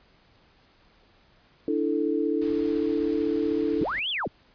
sine chord, D suspended second, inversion none, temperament equal, 293.7 / 329.6 / 440 Hz, D4 / E4 / A4, 0 / 0 / 0 cents, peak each -27 dBFS, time 1.68-3.84 s, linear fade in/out 2 ms
pink noise, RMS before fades -45 dBFS, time 2.41-4 s, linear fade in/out 10 ms
sine linear two-way sweep, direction up then down, 55 to 3520 to 55 Hz, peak -26 dBFS, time 3.81-4.28 s, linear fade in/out 5 ms, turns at 4.1 s
effects pink hiss -60 dBFS RMS until 4.54 s + resampled to 11025 Hz

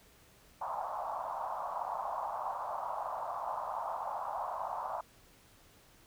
white band-pass noise, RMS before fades -38 dBFS, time 0.61-5.01 s, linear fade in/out 5 ms, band 640 to 1100 Hz, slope 48 dB/octave, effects pink hiss -62 dBFS RMS until 6.06 s

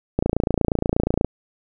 click train, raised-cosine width 2 ms, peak -5 dBFS, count 31, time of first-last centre 0.19-1.246 s, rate 28.4 Hz, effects none

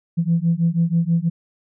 sine beating tone pair, 164.81 / 171.01 Hz, E3 / F3, 0 / -36 cents, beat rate 6.2 Hz, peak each -18 dBFS, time 0.17-1.3 s, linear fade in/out 20 ms, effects tanh soft clip ceiling -9 dBFS

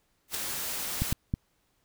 white noise with exponential growth, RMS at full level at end -27 dBFS, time 0.28-0.35 s, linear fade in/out 2 ms, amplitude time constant 15 ms
white noise, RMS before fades -34 dBFS, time 0.35-1.13 s, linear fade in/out 0 ms
clicks, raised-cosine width 5 ms, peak -15 dBFS, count 3, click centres 1.02 / 1.125 / 1.339 s
effects pink hiss -72 dBFS RMS until 1.84 s

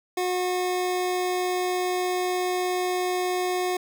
25% pulse tone, 363.3 Hz, F#4, 32 cents flat, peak -20 dBFS, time 0.17-3.77 s, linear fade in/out 5 ms, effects none

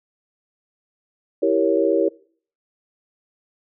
sine chord, E diminished seventh, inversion none, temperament equal, 329.6 / 392 / 466.2 / 554.4 Hz, E4 / G4 / Bb4 / Db5, 0 / 0 / 0 / 0 cents, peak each -21 dBFS, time 1.42-2.09 s, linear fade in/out 10 ms, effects noise-tail reverb RT60 0.5 s tail -23 dB re dry

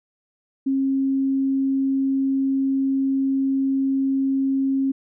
sine tone, 270 Hz, C#4, 45 cents flat, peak -18 dBFS, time 0.66-4.92 s, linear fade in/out 10 ms, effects none

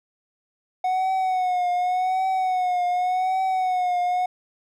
triangle tone with vibrato, 736 Hz, F#5, 9 cents flat, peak -18 dBFS, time 0.84-4.26 s, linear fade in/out 5 ms, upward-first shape triangle, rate 0.87 Hz, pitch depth 61 cents each way, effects none

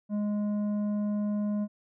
sine tone with tanh clipping, 207.7 Hz, G#3, in tune, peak -28 dBFS, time 0.09-1.68 s, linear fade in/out 50 ms, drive 8 dB, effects none

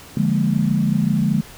sine chord, Bb dominant seventh, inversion first, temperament equal, 146.83 / 174.61 / 207.7 / 233.1 Hz, D3 / F3 / Ab3 / Bb3, 0 / 0 / 0 / 0 cents, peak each -21 / -21 / -19 / -24 dBFS, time 0.17-1.41 s, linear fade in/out 2 ms, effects pink hiss -41 dBFS RMS until 1.57 s

